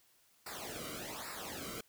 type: noise with flanger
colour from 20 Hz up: pink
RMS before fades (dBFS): -44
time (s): 0.46-1.81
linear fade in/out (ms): 5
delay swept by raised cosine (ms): 0.31 to 1.18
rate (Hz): 1.2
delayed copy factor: -0.9
effects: white hiss -69 dBFS RMS until 1.88 s